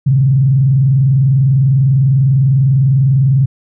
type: tone with vibrato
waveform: sine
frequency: 133.3 Hz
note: C3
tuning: 33 cents sharp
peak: -7 dBFS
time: 0.06-3.46 s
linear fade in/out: 10 ms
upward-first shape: square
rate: 20 Hz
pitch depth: 140 cents each way
effects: none